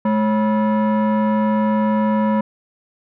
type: tone with frequency modulation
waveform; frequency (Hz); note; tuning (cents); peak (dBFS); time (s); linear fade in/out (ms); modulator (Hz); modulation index
sine; 213.6; G#3; +49; -12; 0.05-2.41; 5; 760; 0.81
effects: tanh soft clip ceiling -13 dBFS